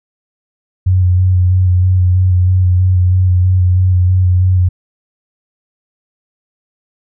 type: tone with vibrato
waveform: sine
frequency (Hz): 91.4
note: F#2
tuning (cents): -21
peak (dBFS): -7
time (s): 0.86-4.69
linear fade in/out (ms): 10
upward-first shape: square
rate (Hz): 3.1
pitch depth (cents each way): 20
effects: none